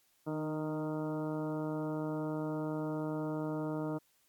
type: harmonic tone with a mistuned harmonic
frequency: 155 Hz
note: D#3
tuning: 6 cents flat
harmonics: 1 / 2 / 3 / 4 / 5 / 6 / 7 / 8 / 9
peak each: -39 / -36 / -42 / -42 / -52 / -47 / -56 / -50 / -54 dBFS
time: 0.26-3.99 s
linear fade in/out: 20 ms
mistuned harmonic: 2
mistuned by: -16 cents
effects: white hiss -71 dBFS RMS until 4.28 s + MP3 96 kbps